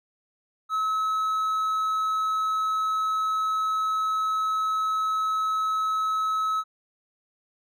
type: tone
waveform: triangle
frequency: 1290 Hz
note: E6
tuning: 38 cents flat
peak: -21 dBFS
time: 0.69-6.64 s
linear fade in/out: 50 ms
effects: none